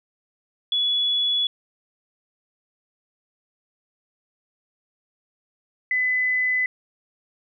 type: tone pair in turn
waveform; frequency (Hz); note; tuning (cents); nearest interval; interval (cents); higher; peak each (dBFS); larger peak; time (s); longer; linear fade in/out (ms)
sine; 3400 / 2009; G#7 / B6; +40 / +29; major sixth; 911; first; -19; neither; 0.72-1.47 / 5.91-6.66; neither; 2
effects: none